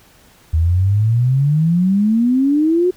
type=exponential sweep; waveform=sine; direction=up; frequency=77.78 to 370 Hz; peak=-11 dBFS; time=0.53-2.91 s; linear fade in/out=10 ms; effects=pink hiss -49 dBFS RMS until 2.96 s